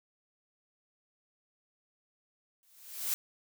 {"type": "noise with exponential growth", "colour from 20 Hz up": "blue", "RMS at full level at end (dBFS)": -29, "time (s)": [2.63, 3.14], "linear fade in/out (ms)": 0, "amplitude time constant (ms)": 110, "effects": []}